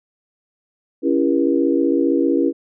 sine chord, C# diminished seventh, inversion none, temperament just, 277.2 / 332.6 / 399.1 / 479 Hz, C#4 / E4 / G4 / Bb4, 0 / +16 / +31 / +47 cents, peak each -18 / -18 / -23 / -22 dBFS, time 1.02-2.53 s, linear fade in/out 50 ms, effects none

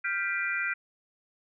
sine chord, G dominant seventh, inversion third, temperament equal with one note detuned, 1396.9 / 1568 / 1975.5 / 2388 Hz, F6 / G6 / B6 / D7, 0 / 0 / 0 / +28 cents, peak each -33 dBFS, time 0.04-0.74 s, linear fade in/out 10 ms, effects none

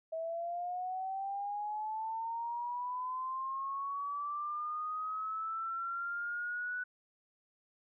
sine linear sweep, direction up, 643 to 1487 Hz, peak -35 dBFS, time 0.12-6.84 s, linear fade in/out 10 ms, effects none

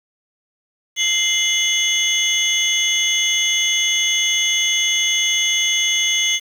sine tone cluster, 2087 / 2961 / 3423 / 6340 Hz, C7 / F#7 / A7 / G8, -5 / +1 / -48 / +19 cents, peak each -20 dBFS, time 0.96-6.4 s, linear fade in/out 50 ms, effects tanh soft clip ceiling -9 dBFS + 7-bit

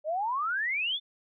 sine exponential sweep, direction up, 587.3 to 3606 Hz, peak -27 dBFS, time 0.04-1 s, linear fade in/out 50 ms, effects none

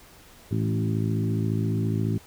harmonic tone with a mistuned harmonic, 54.5 Hz, A1, 16 cents flat, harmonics 2 / 3 / 4 / 5 / 6 / 7, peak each -25 / -29 / -31 / -33 / -35 / -36 dBFS, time 0.51-2.18 s, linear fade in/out 5 ms, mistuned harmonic 4, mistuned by -16 cents, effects pink hiss -51 dBFS RMS until 2.26 s

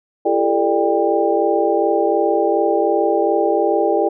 sine tone cluster, 338.7 / 402.9 / 445.6 / 596 / 796 Hz, E4 / G4 / A4 / D5 / G5, +47 / +48 / +22 / +25 / +26 cents, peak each -20 dBFS, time 0.25-4.09 s, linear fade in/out 10 ms, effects none

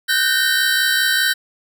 square tone cluster, 1493 / 1558 / 1834 / 3101 / 3940 Hz, F#6 / G6 / A#6 / G7 / B7, +15 / -11 / -29 / -19 / -5 cents, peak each -22 / -20 / -23 / -26 / -22 dBFS, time 0.08-1.34 s, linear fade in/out 20 ms, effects none

